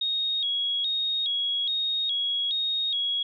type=tone with vibrato; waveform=sine; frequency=3520 Hz; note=A7; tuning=in tune; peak=-24 dBFS; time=0.01-3.23 s; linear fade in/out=5 ms; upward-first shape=square; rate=1.2 Hz; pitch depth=100 cents each way; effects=none